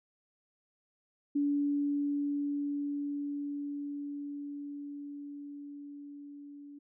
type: tone with level ramp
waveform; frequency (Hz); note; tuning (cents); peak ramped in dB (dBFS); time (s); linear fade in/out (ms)
sine; 287.1; D4; -39; -26 to -46; 1.35-6.79; 10
effects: none